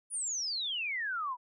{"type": "exponential sweep", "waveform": "sine", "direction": "down", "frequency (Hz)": [10000, 950], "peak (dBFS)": -32, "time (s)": [0.1, 1.37], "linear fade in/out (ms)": 50, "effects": []}